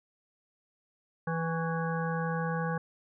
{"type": "harmonic tone with a mistuned harmonic", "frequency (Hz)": 164.81, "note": "E3", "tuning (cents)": 0, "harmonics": [1, 3, 5, 7, 9, 10], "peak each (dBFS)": [-31, -36, -38, -39, -41, -41], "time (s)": [1.27, 2.78], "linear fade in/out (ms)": 5, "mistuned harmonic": 7, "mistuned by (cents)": -49, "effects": []}